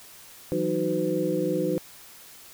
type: tone cluster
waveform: sine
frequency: 163 / 186.1 / 309.7 / 370.5 / 505 Hz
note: E3 / F#3 / D#4 / F#4 / B4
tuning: -19 / +10 / -8 / +2 / +39 cents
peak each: -33 / -32 / -28 / -29 / -28 dBFS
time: 0.52-1.78 s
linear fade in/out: 0 ms
effects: white hiss -48 dBFS RMS until 2.53 s